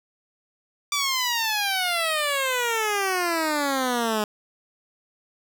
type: exponential sweep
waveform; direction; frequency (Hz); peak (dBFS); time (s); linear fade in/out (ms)
10% pulse; down; 1174.7 to 208.5; -14; 0.92-4.24; 2
effects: none